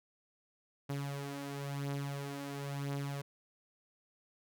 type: beating tone pair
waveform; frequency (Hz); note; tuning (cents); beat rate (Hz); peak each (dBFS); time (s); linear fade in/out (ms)
sawtooth; 140 / 140.98; C#3 / C#3; +18 / +30; 0.98; -39 / -35; 0.89-3.22; 10
effects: none